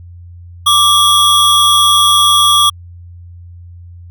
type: tone pair together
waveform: square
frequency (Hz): 1173 / 3318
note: D6 / G#7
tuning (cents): -2 / -2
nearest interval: octave + tritone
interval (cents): 1800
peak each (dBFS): -10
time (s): 0.66-2.7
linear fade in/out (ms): 10
effects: added 87 Hz sine -31 dBFS peak until 4.1 s